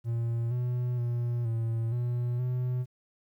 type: tone with pitch steps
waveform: triangle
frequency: 116.6 / 123.3 / 119.8 / 114.2 / 121.4 / 125.4 Hz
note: A#2 / B2 / A#2 / A#2 / B2 / B2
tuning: +1 / -2 / +48 / -35 / -29 / +27 cents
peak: -25 dBFS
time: 0.04-2.86 s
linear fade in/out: 50 ms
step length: 470 ms
effects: 11-bit